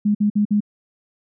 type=tone bursts; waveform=sine; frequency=207.7 Hz; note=G#3; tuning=in tune; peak=-14 dBFS; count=4; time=0.05-0.605 s; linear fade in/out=10 ms; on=99 ms; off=53 ms; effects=none